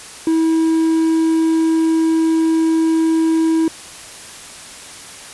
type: tone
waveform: triangle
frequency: 323.6 Hz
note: E4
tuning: 32 cents flat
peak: -10 dBFS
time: 0.27-3.68 s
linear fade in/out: 2 ms
effects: white hiss -35 dBFS RMS until 5.33 s + resampled to 24000 Hz